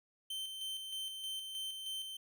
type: tone with tremolo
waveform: 45% pulse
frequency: 3100 Hz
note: G7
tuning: 20 cents flat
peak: -38 dBFS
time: 0.3-2.17 s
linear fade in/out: 5 ms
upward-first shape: square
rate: 3.2 Hz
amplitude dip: 40%
effects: none